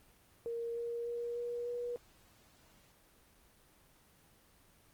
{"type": "tone with pitch steps", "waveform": "sine", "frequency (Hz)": [466.2, 470.3, 474.3, 478.5, 482.6], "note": ["A#4", "A#4", "A#4", "A#4", "B4"], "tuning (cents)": [0, 15, 30, 45, -40], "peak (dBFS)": -36, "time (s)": [0.46, 1.96], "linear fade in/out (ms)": 0, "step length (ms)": 300, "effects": ["pink hiss -65 dBFS RMS until 4.93 s", "Opus 24 kbps"]}